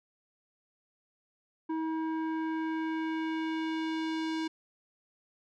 square tone with low-pass filter sweep, 320 Hz, D#4, 49 cents sharp, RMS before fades -33 dBFS, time 1.69-4.48 s, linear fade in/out 10 ms, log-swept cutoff 1000 to 4800 Hz, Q 1.2, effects none

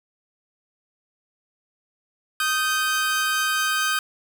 sawtooth tone pair together, 1244.5 / 1554.5 Hz, D#6 / G6, 0 / -15 cents, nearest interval major third, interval 385 cents, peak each -21 / -19 dBFS, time 2.4-3.99 s, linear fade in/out 2 ms, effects none

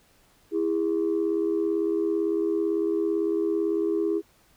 sine tone pair together, 329.6 / 407.5 Hz, E4 / G#4, 0 / -33 cents, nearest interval major third, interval 367 cents, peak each -24 dBFS, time 0.51-4.22 s, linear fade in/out 50 ms, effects tanh soft clip ceiling -17 dBFS + pink hiss -61 dBFS RMS until 4.56 s

